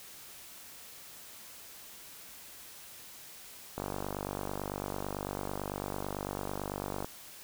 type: click train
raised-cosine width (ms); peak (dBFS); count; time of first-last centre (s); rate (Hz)
1; -21; 161; 3.78-7.045; 49
effects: white hiss -50 dBFS RMS until 7.43 s